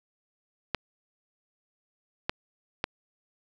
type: clicks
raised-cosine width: 0.3 ms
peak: -10 dBFS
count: 3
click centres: 0.747 / 2.295 / 2.841 s
effects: none